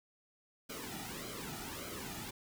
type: noise with flanger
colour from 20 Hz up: pink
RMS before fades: -44 dBFS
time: 0.69-2.31 s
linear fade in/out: 10 ms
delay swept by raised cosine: 1.1 to 1.91 ms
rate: 1.7 Hz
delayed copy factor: -0.75
effects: none